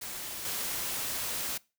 white noise with level steps, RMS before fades -39 / -34 dBFS, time 0.01-1.58 s, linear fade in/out 10 ms, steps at 0.45 s, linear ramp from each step 2 ms, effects noise-tail reverb RT60 0.3 s tail -23 dB re dry

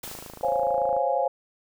white noise with exponential decay, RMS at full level -36 dBFS, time 0.03-1 s, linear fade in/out 5 ms, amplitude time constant 210 ms
click train, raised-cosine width 1 ms, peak -26 dBFS, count 26, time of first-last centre 0.04-0.966 s, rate 27 Hz
sine chord, Db major seventh, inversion third, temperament equal, 523.3 / 554.4 / 698.5 / 830.6 Hz, C5 / Db5 / F5 / Ab5, 0 / 0 / 0 / 0 cents, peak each -27 dBFS, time 0.43-1.28 s, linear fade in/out 5 ms
effects none

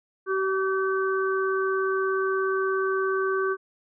harmonic tone, 383.3 Hz, G4, 39 cents flat, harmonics 1 / 3 / 4, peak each -24 / -29 / -30 dBFS, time 0.26-3.57 s, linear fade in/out 50 ms, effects none

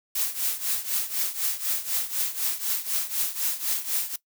blue noise with tremolo, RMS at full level -24 dBFS, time 0.15-4.16 s, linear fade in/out 5 ms, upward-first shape triangle, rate 4 Hz, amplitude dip 85%, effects noise-tail reverb RT60 0.1 s tail -19 dB re dry

